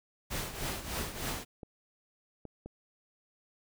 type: noise with tremolo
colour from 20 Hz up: pink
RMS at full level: -34 dBFS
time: 0.3-1.45 s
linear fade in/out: 20 ms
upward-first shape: triangle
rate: 3.3 Hz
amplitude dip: 75%
type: clicks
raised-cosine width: 2 ms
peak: -30 dBFS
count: 4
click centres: 1.28 / 1.632 / 2.453 / 2.66 s
effects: none